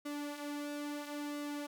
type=tone with flanger; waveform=sawtooth; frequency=291.9 Hz; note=D4; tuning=10 cents flat; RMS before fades=-41 dBFS; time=0.05-1.67 s; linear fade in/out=10 ms; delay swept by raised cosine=1.2 to 5.9 ms; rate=0.75 Hz; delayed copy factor=-0.55; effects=none